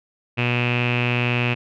sawtooth tone with low-pass filter, 121.6 Hz, B2, 26 cents flat, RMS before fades -21 dBFS, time 0.37-1.55 s, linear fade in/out 20 ms, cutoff 2600 Hz, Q 9.6, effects none

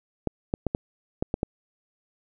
clicks, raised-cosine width 2 ms, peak -11 dBFS, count 7, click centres 0.273 / 0.539 / 0.667 / 0.749 / 1.225 / 1.341 / 1.431 s, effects none

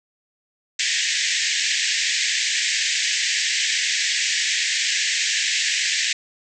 pink band-pass noise, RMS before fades -22 dBFS, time 0.79-6.13 s, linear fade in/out 5 ms, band 1700 to 7800 Hz, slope 96 dB/octave, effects none

